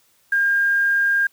sine tone with quantisation, 1609 Hz, G6, 45 cents sharp, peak -15 dBFS, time 0.32-1.27 s, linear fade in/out 5 ms, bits 7, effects white hiss -60 dBFS RMS until 1.32 s

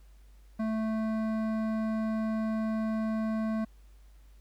sine tone with hard clipping, 220 Hz, A3, in tune, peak -30 dBFS, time 0.59-3.65 s, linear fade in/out 10 ms, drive 13 dB, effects added 50 Hz sine -52 dBFS peak until 4.4 s + pink hiss -68 dBFS RMS until 4.4 s

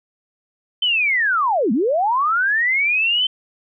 sine linear two-way sweep, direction down then up, 3100 to 195.5 to 3100 Hz, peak -15 dBFS, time 0.82-3.27 s, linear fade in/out 5 ms, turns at 1.72 s, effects none

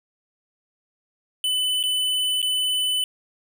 square tone with dropouts, 3006 Hz, F#7, 27 cents sharp, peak -21 dBFS, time 1.44-3.04 s, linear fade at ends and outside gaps 1 ms, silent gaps 1.829-1.837 / 2.418-2.427 s, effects none

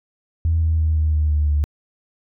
sine tone with pitch steps, 81.7 / 80.3 / 78.92 / 77.56 / 76.23 / 74.92 / 73.63 Hz, E2 / E2 / D#2 / D#2 / D#2 / D2 / D2, -15 / -45 / +25 / -5 / -35 / +35 / +5 cents, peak -14 dBFS, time 0.45-1.64 s, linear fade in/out 0 ms, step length 170 ms, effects tanh soft clip ceiling -10 dBFS

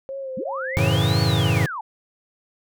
sine tone with vibrato, 533 Hz, C5, 32 cents sharp, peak -28 dBFS, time 0.09-0.97 s, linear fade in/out 0 ms, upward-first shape sine, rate 3 Hz, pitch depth 46 cents each way
sine linear two-way sweep, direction up then down, 153.5 to 4485 to 809 Hz, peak -27 dBFS, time 0.37-1.81 s, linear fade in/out 5 ms, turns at 1.22 s
square chord, F# minor seventh, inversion none, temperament equal, 92.5 / 110 / 138.59 / 164.81 Hz, F#2 / A2 / C#3 / E3, 0 / 0 / 0 / 0 cents, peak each -25 / -22 / -24 / -25 dBFS, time 0.77-1.66 s, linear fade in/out 0 ms
effects none

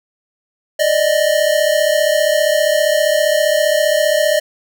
square tone pair together, 589.9 / 625 Hz, D5 / D#5, +8 / +8 cents, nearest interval minor second, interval 100 cents, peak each -16 / -15 dBFS, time 0.79-4.4 s, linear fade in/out 10 ms, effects none

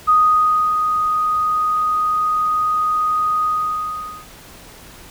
sine tone with ADSR envelope, 1244.5 Hz, D#6, in tune, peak -9 dBFS, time 0.07-4.27 s, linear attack 22 ms, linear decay 640 ms, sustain -6 dB, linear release 820 ms, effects pink hiss -41 dBFS RMS until 5.1 s

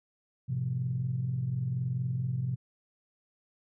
sine tone cluster, 106.4 / 127.3 / 171.5 Hz, G#2 / C3 / F3, +42 / -47 / -31 cents, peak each -38 / -29 / -38 dBFS, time 0.48-2.56 s, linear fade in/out 20 ms, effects tanh soft clip ceiling -20 dBFS

